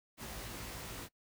pink noise with comb filter, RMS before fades -45 dBFS, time 0.17-1.09 s, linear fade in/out 50 ms, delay 18 ms, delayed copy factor +0.95, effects noise-tail reverb RT60 0.1 s tail -21 dB re dry

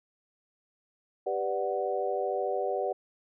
sine chord, G major seventh, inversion none, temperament equal, 392 / 493.9 / 587.3 / 740 Hz, G4 / B4 / D5 / F#5, 0 / 0 / 0 / 0 cents, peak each -33 dBFS, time 1.26-2.93 s, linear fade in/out 10 ms, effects none

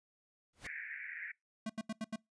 pink noise with exponential growth, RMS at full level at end -43 dBFS, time 0.53-0.67 s, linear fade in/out 5 ms, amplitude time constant 30 ms
pink band-pass noise, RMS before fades -45 dBFS, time 0.64-1.32 s, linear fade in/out 10 ms, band 1600 to 2300 Hz, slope 96 dB/octave
square tone bursts, 220 Hz, A3, in tune, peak -37 dBFS, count 5, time 1.66-2.16 s, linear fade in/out 5 ms, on 36 ms, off 80 ms
effects noise-tail reverb RT60 0.2 s tail -25 dB re dry + resampled to 22050 Hz

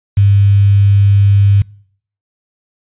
sine tone with quantisation, 100 Hz, G2, 35 cents sharp, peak -5 dBFS, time 0.17-1.62 s, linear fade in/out 5 ms, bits 5, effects noise-tail reverb RT60 0.6 s tail -25 dB re dry + resampled to 8000 Hz

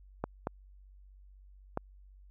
clicks, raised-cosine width 1 ms, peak -18 dBFS, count 3, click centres 0.24 / 0.471 / 1.774 s, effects added 48 Hz sine -53 dBFS peak until 2.3 s

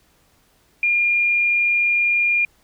sine tone, 2411 Hz, D7, 45 cents sharp, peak -15 dBFS, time 0.83-2.45 s, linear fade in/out 2 ms, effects pink hiss -59 dBFS RMS until 2.63 s

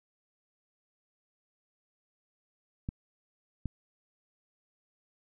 clicks, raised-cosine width 5 ms, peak -21 dBFS, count 2, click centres 2.889 / 3.657 s, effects none

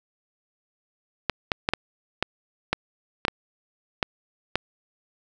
clicks, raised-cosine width 0.3 ms, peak -5 dBFS, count 10, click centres 1.297 / 1.518 / 1.689 / 1.736 / 2.226 / 2.73 / 3.251 / 3.282 / 4.028 / 4.556 s, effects none

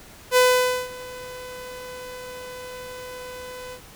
sawtooth tone with ADSR envelope, 502 Hz, B4, 28 cents sharp, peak -9 dBFS, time 0.31-3.81 s, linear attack 58 ms, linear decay 510 ms, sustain -22 dB, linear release 84 ms, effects pink hiss -46 dBFS RMS until 3.95 s

